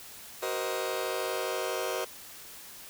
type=chord; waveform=sawtooth; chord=C half-diminished seventh; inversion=second; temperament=just; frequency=376.7 / 470.9 / 523.3 / 627.9 Hz; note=Gb4 / Bb4 / C5 / Eb5; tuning=+31 / +18 / 0 / +16 cents; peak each=-32 dBFS; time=0.42-2.05 s; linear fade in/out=10 ms; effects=white hiss -47 dBFS RMS until 2.89 s